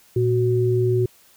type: tone pair together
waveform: sine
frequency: 116.54 / 370 Hz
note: A#2 / F#4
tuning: 0 / 0 cents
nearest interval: octave + minor sixth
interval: 2000 cents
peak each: -19 dBFS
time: 0.16-1.06 s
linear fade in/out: 5 ms
effects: white hiss -54 dBFS RMS until 1.36 s